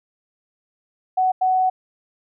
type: tone bursts at uneven times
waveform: sine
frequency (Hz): 746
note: F#5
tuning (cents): +14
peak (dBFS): -15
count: 2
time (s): 1.17-1.32 / 1.41-1.7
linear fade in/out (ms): 10
effects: none